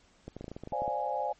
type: clicks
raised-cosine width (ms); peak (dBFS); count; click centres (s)
2; -27; 12; 0.28 / 0.366 / 0.41 / 0.443 / 0.481 / 0.516 / 0.565 / 0.636 / 0.674 / 0.723 / 0.82 / 0.879
type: chord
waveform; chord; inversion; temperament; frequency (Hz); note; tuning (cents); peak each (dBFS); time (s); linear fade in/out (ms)
sine; D half-diminished seventh; third; equal; 523.3 / 587.3 / 698.5 / 830.6; C5 / D5 / F5 / Ab5; 0 / 0 / 0 / 0; -37 / -36 / -37 / -32; 0.72-1.33; 10
effects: pink hiss -64 dBFS RMS until 1.39 s + MP3 32 kbps